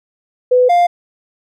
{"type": "tone pair in turn", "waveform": ["sine", "triangle"], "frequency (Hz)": [500, 700.7], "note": ["B4", "F5"], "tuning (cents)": [21, 6], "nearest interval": "tritone", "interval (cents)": 585, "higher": "second", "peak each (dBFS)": [-7, -6], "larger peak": "second", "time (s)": [[0.51, 0.69], [0.69, 0.87]], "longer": "neither", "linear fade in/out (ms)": 10, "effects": []}